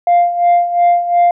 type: tone with tremolo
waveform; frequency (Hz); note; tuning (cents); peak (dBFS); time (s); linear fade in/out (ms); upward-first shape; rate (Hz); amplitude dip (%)
sine; 698.5; F5; 0; -4; 0.07-1.31; 2; sine; 2.8; 75
effects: tanh soft clip ceiling -5 dBFS